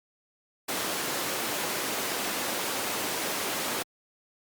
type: high-pass noise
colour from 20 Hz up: pink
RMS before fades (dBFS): -31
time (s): 0.68-3.83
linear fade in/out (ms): 10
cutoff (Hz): 300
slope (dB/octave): 12
effects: Opus 48 kbps